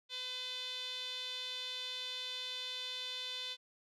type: tone with band-pass filter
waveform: sawtooth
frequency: 506 Hz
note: B4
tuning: 42 cents sharp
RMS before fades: -42 dBFS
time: 0.09-3.57 s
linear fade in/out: 50 ms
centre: 3600 Hz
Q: 5.9
effects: none